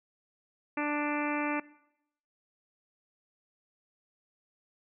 harmonic tone, 294.8 Hz, D4, 7 cents sharp, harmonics 1 / 2 / 3 / 4 / 5 / 6 / 7 / 8 / 9, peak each -32 / -38 / -37 / -39 / -41 / -41 / -41 / -39 / -44 dBFS, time 0.77-1.6 s, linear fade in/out 5 ms, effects noise-tail reverb RT60 0.8 s tail -20 dB re dry

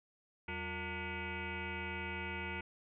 sine tone with frequency modulation, 1174.7 Hz, D6, in tune, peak -38 dBFS, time 0.48-2.61 s, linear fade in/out 5 ms, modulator 273 Hz, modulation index 5.3, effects none

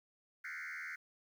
sine tone with frequency modulation, 1800 Hz, A6, 39 cents sharp, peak -39 dBFS, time 0.44-0.96 s, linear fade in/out 10 ms, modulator 80.7 Hz, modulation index 4.8, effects tanh soft clip ceiling -41 dBFS + 11-bit

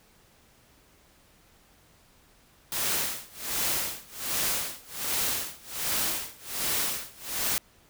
white noise with tremolo, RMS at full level -27 dBFS, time 2.72-7.58 s, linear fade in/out 0 ms, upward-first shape sine, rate 1.3 Hz, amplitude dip 95%, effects pink hiss -60 dBFS RMS until 7.89 s

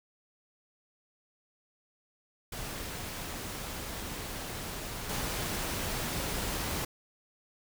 pink noise with level steps, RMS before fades -39 / -34 dBFS, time 2.52-6.85 s, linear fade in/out 5 ms, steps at 5.09 s, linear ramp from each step 5 ms, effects none

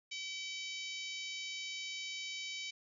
harmonic tone, 765 Hz, G5, 42 cents flat, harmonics 3 / 4 / 5 / 6 / 7 / 8 / 9, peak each -44 / -46 / -48 / -50 / -51 / -52 / -53 dBFS, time 0.11-2.71 s, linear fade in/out 10 ms, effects none

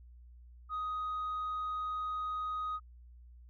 sine tone, 1251 Hz, D#6, 9 cents sharp, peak -32 dBFS, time 0.69-2.8 s, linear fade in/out 50 ms, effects tanh soft clip ceiling -32 dBFS + added 60 Hz sine -52 dBFS peak until 3.49 s

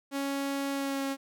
sawtooth tone with pitch glide, 277.3 to 273.2 Hz, C#4 to C#4, +1 to -25 cents, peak -26 dBFS, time 0.11-1.17 s, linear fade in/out 50 ms, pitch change -26 cents, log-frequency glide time 0.71-1.05 s, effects none

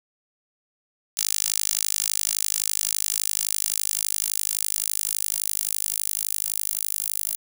10% pulse tone with high-pass filter sweep, 51.8 Hz, G#1, 4 cents flat, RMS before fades -26 dBFS, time 1.17-7.36 s, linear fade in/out 5 ms, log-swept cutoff 7000 to 11000 Hz, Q 1.1, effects none

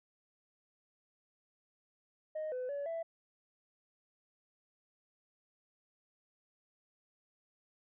sine tone with pitch steps, 621 / 505 / 569 / 662 Hz, D#5 / B4 / C#5 / E5, -3 / +39 / +45 / +7 cents, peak -34 dBFS, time 2.35-3.03 s, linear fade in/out 10 ms, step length 170 ms, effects tanh soft clip ceiling -34 dBFS

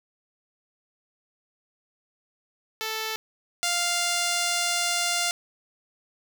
5% pulse tone pair in turn, 440 / 698.5 Hz, A4 / F5, 0 / 0 cents, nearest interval minor sixth, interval 800 cents, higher second, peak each -17 / -12 dBFS, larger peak second, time 2.81-3.16 / 3.63-5.31 s, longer second, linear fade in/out 0 ms, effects none

